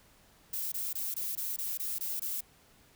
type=noise bursts; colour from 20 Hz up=violet; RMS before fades=-35 dBFS; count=9; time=0.53-2.408 s; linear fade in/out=5 ms; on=190 ms; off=21 ms; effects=pink hiss -62 dBFS RMS until 2.95 s